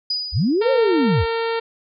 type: tone with exponential decay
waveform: sine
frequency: 4941 Hz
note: D#8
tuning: 13 cents flat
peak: -18 dBFS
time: 0.1-0.89 s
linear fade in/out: 5 ms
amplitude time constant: 170 ms
type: linear two-way sweep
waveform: sine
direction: up then down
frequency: 49 to 548 to 49 Hz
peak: -15 dBFS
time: 0.32-1.26 s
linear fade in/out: 50 ms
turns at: 0.71 s
type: harmonic tone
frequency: 457.3 Hz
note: A#4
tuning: 33 cents flat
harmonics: 1 / 2 / 3 / 4 / 5 / 6 / 7 / 8 / 9 / 10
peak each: -21 / -27 / -31 / -33 / -35 / -37 / -38 / -39 / -40 / -41 dBFS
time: 0.61-1.6 s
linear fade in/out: 10 ms
effects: none